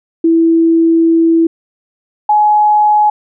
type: tone pair in turn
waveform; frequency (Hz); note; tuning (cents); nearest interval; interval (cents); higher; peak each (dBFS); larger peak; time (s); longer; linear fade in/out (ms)
sine; 329.6 / 842.6; E4 / G#5; 0 / +25; octave + major third; 1625; second; -6; neither; 0.24-1.47 / 2.29-3.1; first; 5
effects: none